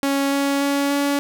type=tone with pitch steps; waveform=sawtooth; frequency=277.2 / 279.3 / 281.4 / 283.5 Hz; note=C#4 / C#4 / C#4 / C#4; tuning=0 / +13 / +26 / +39 cents; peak=-14 dBFS; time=0.03-1.19 s; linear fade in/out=0 ms; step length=290 ms; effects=none

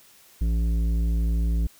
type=tone with tanh clipping; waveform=triangle; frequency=56.4 Hz; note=A1; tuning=44 cents sharp; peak=-22 dBFS; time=0.41-1.67 s; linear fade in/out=5 ms; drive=15 dB; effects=white hiss -54 dBFS RMS until 1.79 s

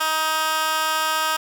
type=tone with high-pass filter; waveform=15% pulse; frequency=314.7 Hz; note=D#4; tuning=20 cents sharp; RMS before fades=-22 dBFS; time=0-1.37 s; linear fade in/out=10 ms; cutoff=1300 Hz; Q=1.3; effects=none

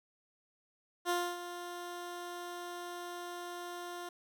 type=tone with ADSR envelope; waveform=15% pulse; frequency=351.2 Hz; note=F4; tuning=10 cents sharp; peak=-23 dBFS; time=1.05-4.09 s; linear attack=46 ms; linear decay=270 ms; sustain=-12 dB; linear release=4 ms; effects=none

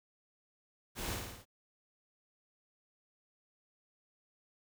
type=noise with echo; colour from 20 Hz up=pink; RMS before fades=-40 dBFS; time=0.95-1.18 s; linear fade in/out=50 ms; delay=55 ms; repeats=5; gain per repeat=-3 dB; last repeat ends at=1.455 s; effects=none

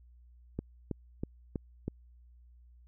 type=click train; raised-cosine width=3 ms; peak=-21 dBFS; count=5; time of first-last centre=0.59-1.88 s; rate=3.1 Hz; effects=added 60 Hz sine -55 dBFS peak until 2.87 s

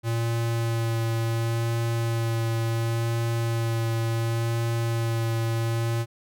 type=tone with vibrato; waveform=square; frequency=115.1 Hz; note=A#2; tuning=22 cents flat; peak=-24 dBFS; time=0.03-6.06 s; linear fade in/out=50 ms; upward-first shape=sine; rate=0.7 Hz; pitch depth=13 cents each way; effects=none

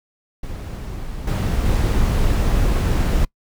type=noise with level steps; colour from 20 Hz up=brown; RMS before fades=-29 / -19 / -17 dBFS; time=0.43-3.25 s; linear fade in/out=5 ms; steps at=1.27 / 1.65 s; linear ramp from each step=5 ms; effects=noise-tail reverb RT60 0.1 s tail -24 dB re dry

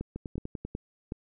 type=two click trains; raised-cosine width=3 ms; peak=-23 / -21 dBFS; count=6 / 4; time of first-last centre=0.16-0.65 / 0.01-1.121 s; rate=10.2 / 2.7 Hz; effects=none

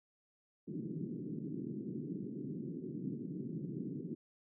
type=band-pass noise; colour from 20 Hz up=pink; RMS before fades=-42 dBFS; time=0.67-4.15 s; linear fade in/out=10 ms; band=140 to 370 Hz; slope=48 dB/octave; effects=none

